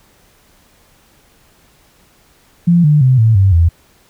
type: tone with pitch steps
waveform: sine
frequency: 172.5 / 149.31 / 129.23 / 111.85 / 96.81 / 83.79 Hz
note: F3 / D3 / C3 / A2 / G2 / E2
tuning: -21 / +29 / -21 / +29 / -21 / +29 cents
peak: -6 dBFS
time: 2.67-3.69 s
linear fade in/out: 10 ms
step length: 170 ms
effects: pink hiss -51 dBFS RMS until 4.09 s